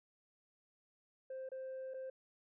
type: tone with dropouts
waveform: sine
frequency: 524 Hz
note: C5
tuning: 2 cents sharp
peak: -40 dBFS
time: 1.3-2.1 s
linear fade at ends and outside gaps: 5 ms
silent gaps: 1.49-1.517 / 1.938-1.942 s
effects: tanh soft clip ceiling -41 dBFS